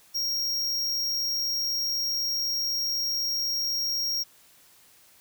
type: tone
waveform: square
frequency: 5588 Hz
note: F8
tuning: in tune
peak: -26 dBFS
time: 0.14-4.24 s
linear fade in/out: 20 ms
effects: white hiss -57 dBFS RMS until 5.2 s